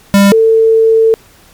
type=tone pair in turn; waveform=square / sine; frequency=199.3 / 447.4 Hz; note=G3 / A4; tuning=+29 / +29 cents; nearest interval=octave + major second; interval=1400 cents; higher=second; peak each=-4 dBFS; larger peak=neither; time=0.14-0.32 / 0.32-1.14 s; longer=second; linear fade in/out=0 ms; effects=pink hiss -43 dBFS RMS until 1.53 s + MP3 96 kbps